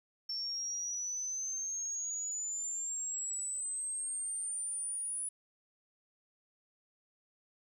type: exponential sweep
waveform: sine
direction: up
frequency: 5410 to 9900 Hz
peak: -35 dBFS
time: 0.29-5.29 s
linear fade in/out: 5 ms
effects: 11-bit